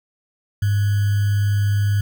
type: tone with sample-and-hold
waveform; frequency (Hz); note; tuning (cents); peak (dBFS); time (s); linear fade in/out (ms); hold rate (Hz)
sine; 101.7; G#2; -36; -15; 0.62-2.01; 5; 1575
effects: none